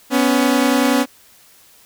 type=tone pair together; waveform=sawtooth; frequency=248.6 / 279.1 Hz; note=B3 / C#4; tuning=+12 / +12 cents; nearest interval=major second; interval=200 cents; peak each=-12 dBFS; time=0.1-1.06 s; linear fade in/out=50 ms; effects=white hiss -49 dBFS RMS until 1.85 s